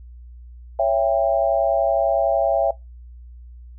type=chord; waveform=sine; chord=C# diminished; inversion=none; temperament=just; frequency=554.4 / 665.2 / 798.3 Hz; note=C#5 / E5 / G5; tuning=0 / +16 / +31 cents; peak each=-21 / -18 / -23 dBFS; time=0.79-2.71 s; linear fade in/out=5 ms; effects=noise-tail reverb RT60 0.2 s tail -21 dB re dry + added 60 Hz sine -38 dBFS peak until 3.78 s